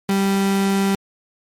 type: tone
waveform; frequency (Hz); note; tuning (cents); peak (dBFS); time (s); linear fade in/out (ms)
35% pulse; 196; G3; 0; -14; 0.09-0.95; 2
effects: MP3 64 kbps